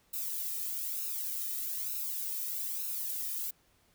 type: noise with flanger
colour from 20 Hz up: violet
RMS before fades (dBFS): -36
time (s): 0.13-3.51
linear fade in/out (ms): 10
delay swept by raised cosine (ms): 0.75 to 1.64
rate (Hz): 1.1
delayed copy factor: +0.7
effects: pink hiss -68 dBFS RMS until 3.94 s